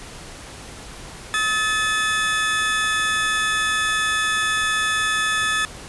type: tone pair together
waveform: 30% pulse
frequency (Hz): 1276.9 / 1740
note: D#6 / A6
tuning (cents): +44 / -20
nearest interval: perfect fourth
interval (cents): 536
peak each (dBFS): -21 / -18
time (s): 1.34-5.65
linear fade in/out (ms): 0
effects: pink hiss -38 dBFS RMS until 5.88 s + resampled to 24000 Hz